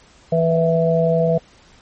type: harmonic tone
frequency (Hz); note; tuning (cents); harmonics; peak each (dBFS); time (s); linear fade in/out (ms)
164.81; E3; 0; 1 / 3 / 4; -18 / -18 / -18; 0.32-1.38; 5
effects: pink hiss -50 dBFS RMS until 1.81 s + MP3 32 kbps